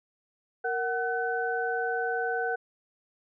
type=tone cluster; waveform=sine; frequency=465.5 / 745 / 1510 Hz; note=A#4 / F#5 / F#6; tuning=-2 / +12 / +35 cents; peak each=-31 dBFS; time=0.64-2.56 s; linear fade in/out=10 ms; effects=none